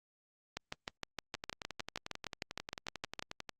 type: two click trains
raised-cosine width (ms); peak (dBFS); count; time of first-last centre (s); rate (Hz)
0.2; -20 / -23; 18 / 25; 0.57-3.193 / 1.35-3.493; 6.48 / 11.2
effects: Opus 48 kbps